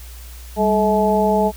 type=harmonic tone with a mistuned harmonic; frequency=214.4 Hz; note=A3; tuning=45 cents flat; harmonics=1 / 2 / 3 / 4; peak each=-19 / -19 / -19 / -19 dBFS; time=0.56-1.52 s; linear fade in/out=50 ms; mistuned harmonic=1; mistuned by=-130 cents; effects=added 60 Hz sine -34 dBFS peak until 1.56 s + white hiss -43 dBFS RMS until 1.56 s